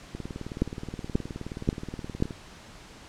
two click trains, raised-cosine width 3 ms, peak -9 / -22 dBFS, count 4 / 42, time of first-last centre 0.62-2.224 / 0.15-2.308 s, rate 1.87 / 19 Hz, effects pink hiss -48 dBFS RMS until 3.08 s + low-pass 7000 Hz 12 dB/octave

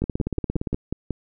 two click trains, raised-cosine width 3 ms, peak -12 / -12 dBFS, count 7 / 13, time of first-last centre 0.02-1.107 / 0.04-0.73 s, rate 5.52 / 17.4 Hz, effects none

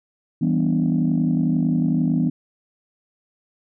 sine chord, E minor seventh, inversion none, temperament equal, 164.81 / 196 / 246.9 / 293.7 Hz, E3 / G3 / B3 / D4, 0 / 0 / 0 / 0 cents, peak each -20 / -24 / -20 / -25 dBFS, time 0.41-2.3 s, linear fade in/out 10 ms, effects tanh soft clip ceiling -10 dBFS

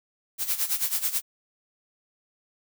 blue noise with tremolo, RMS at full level -24 dBFS, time 0.38-1.22 s, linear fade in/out 50 ms, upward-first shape sine, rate 9.2 Hz, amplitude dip 80%, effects none

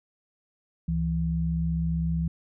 sine tone pair together, 69.29 / 164.81 Hz, C#2 / E3, 0 / 0 cents, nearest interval octave + minor third, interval 1500 cents, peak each -29 / -25 dBFS, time 0.88-2.28 s, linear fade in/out 5 ms, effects none

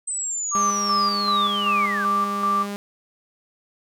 sine linear sweep, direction down, 8200 to 1480 Hz, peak -24 dBFS, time 0.07-2.05 s, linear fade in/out 10 ms
sine tone with tremolo, 1174.7 Hz, D6, in tune, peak -18 dBFS, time 0.51-2.67 s, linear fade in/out 50 ms, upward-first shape square, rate 2.6 Hz, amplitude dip 50%
sawtooth tone with pitch glide, 203.8 to 202.5 Hz, G#3 to G#3, -32 to -43 cents, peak -24 dBFS, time 0.55-2.76 s, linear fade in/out 0 ms, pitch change -11 cents, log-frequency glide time 1.72-2.63 s
effects none

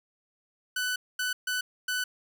sawtooth tone bursts at uneven times, 1496 Hz, F#6, 19 cents sharp, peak -24 dBFS, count 4, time 0.76-0.96 / 1.19-1.33 / 1.47-1.61 / 1.88-2.04 s, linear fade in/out 5 ms, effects none

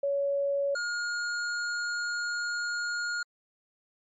sine / square tone pair in turn, 561 / 1425.9 Hz, C#5 / F6, +21 / +36 cents, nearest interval octave + major third, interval 1615 cents, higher second, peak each -25 / -30 dBFS, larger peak first, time 0.03-0.75 / 0.75-3.23 s, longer second, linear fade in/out 5 ms, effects MP3 32 kbps

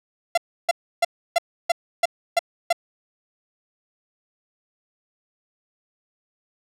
45% pulse tone bursts, 685 Hz, F5, 34 cents flat, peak -15 dBFS, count 8, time 0.35-2.728 s, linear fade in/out 5 ms, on 26 ms, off 310 ms, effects low-pass 10000 Hz 12 dB/octave

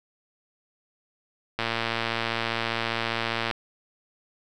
click train, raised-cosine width 0.3 ms, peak -10 dBFS, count 222, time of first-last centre 1.59-3.512 s, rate 115 Hz, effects none

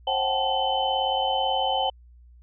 sine tone cluster, 532 / 731 / 769 / 868 / 3047 Hz, C5 / F#5 / G5 / A5 / G7, +29 / -21 / -33 / -24 / -50 cents, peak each -29 / -33 / -26 / -28 / -28 dBFS, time 0.07-1.9 s, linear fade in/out 5 ms, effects added 60 Hz sine -48 dBFS peak until 2.42 s

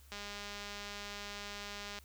click train, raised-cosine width 0.2 ms, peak -27 dBFS, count 382, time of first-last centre 0.12-1.988 s, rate 204 Hz, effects added 70 Hz sine -57 dBFS peak until 2.04 s + white hiss -64 dBFS RMS until 2.04 s

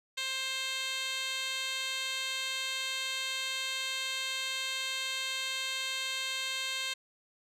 10% pulse tone with band-pass filter, 527 Hz, C5, 12 cents sharp, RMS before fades -35 dBFS, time 0.17-6.94 s, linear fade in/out 10 ms, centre 4400 Hz, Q 1.7, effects none

